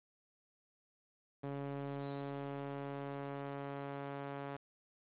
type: tone with band-pass filter sweep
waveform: sawtooth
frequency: 140.2 Hz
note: C#3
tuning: 20 cents sharp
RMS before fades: -43 dBFS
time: 1.43-4.57 s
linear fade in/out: 10 ms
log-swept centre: 430 to 770 Hz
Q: 0.7
effects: resampled to 8000 Hz + 10-bit